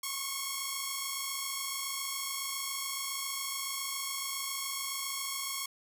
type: tone pair together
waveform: 5% pulse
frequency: 1081.5 / 1108.7 Hz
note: C#6 / C#6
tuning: -43 / 0 cents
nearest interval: unison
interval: 43 cents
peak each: -25 dBFS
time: 0.03-5.66 s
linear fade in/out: 5 ms
effects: none